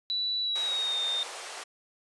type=tone with pitch glide; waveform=sine; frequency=3951 to 3644 Hz; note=B7 to A#7; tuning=0 to -40 cents; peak=-27 dBFS; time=0.1-1.23 s; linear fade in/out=0 ms; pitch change=-140 cents; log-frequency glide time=0.42-0.99 s
type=band-pass noise; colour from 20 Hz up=pink; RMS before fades=-41 dBFS; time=0.55-1.64 s; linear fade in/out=10 ms; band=520 to 10000 Hz; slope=24 dB/octave
effects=resampled to 24000 Hz